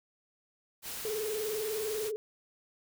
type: noise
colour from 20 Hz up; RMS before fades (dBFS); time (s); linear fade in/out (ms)
white; -40; 0.82-2.12; 50
type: tone with vibrato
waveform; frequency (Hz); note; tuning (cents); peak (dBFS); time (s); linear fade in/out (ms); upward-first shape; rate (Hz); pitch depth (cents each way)
sine; 430; A4; -40; -32; 1.05-2.16; 0; triangle; 20; 99
effects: none